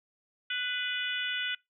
harmonic tone with a mistuned harmonic, 493.9 Hz, B4, in tune, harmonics 3 / 4 / 5 / 6 / 7, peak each -34 / -39 / -38 / -35 / -38 dBFS, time 0.5-1.55 s, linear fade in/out 5 ms, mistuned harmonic 4, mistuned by +27 cents, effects noise-tail reverb RT60 0.2 s tail -24 dB re dry

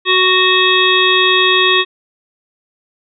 harmonic tone, 371 Hz, F#4, 5 cents sharp, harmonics 1 / 3 / 5 / 7 / 9 / 10, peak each -16 / -16 / -16 / -16 / -16 / -16 dBFS, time 0.05-1.85 s, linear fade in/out 50 ms, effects none

